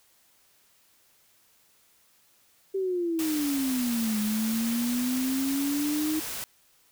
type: exponential two-way sweep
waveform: sine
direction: down then up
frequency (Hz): 392 to 210.2 to 314.3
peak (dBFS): -25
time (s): 2.74-6.2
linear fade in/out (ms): 10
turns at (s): 4.2
type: noise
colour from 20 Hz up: white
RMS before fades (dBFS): -35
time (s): 3.19-6.44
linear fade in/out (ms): 0
effects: white hiss -63 dBFS RMS until 6.91 s